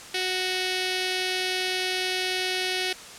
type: tone with notch filter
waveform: 5% pulse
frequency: 370 Hz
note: F#4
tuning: in tune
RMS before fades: -27 dBFS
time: 0.14-2.93 s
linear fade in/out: 5 ms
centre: 1100 Hz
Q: 0.98
effects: white hiss -42 dBFS RMS until 3.18 s + low-pass 8000 Hz 12 dB/octave